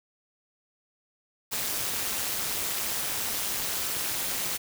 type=noise with amplitude modulation; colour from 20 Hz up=white; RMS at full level=-27 dBFS; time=1.51-4.58 s; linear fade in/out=20 ms; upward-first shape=sine; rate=209 Hz; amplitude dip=75%; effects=none